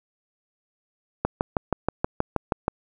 click train, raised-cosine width 1 ms, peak -7 dBFS, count 10, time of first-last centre 1.25-2.681 s, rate 6.29 Hz, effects none

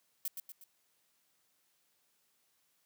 violet noise with echo, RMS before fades -36 dBFS, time 0.25-0.28 s, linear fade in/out 2 ms, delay 120 ms, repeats 3, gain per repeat -6 dB, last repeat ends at 0.64 s, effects white hiss -75 dBFS RMS until 2.85 s + high-pass 100 Hz 12 dB/octave

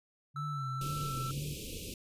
sine tone with vibrato, 138.59 Hz, C#3, in tune, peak -36 dBFS, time 0.34-1.56 s, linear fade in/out 50 ms, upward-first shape sine, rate 2 Hz, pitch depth 120 cents each way
triangle tone with pitch glide, 1318.5 to 1332.3 Hz, E6 to E6, 0 to +18 cents, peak -36 dBFS, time 0.36-1.31 s, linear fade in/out 2 ms, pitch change +18 cents, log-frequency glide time 0.55-0.6 s
pink band-stop noise, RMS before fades -42 dBFS, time 0.81-1.94 s, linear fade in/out 2 ms, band 550 to 2400 Hz, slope 96 dB/octave
effects resampled to 32000 Hz

